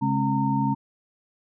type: tone cluster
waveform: sine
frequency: 135.7 / 208.4 / 270.3 / 917 Hz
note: C#3 / G#3 / C#4 / A#5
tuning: -36 / +6 / -44 / -29 cents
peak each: -26 dBFS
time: 0.01-0.75 s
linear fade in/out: 20 ms
effects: none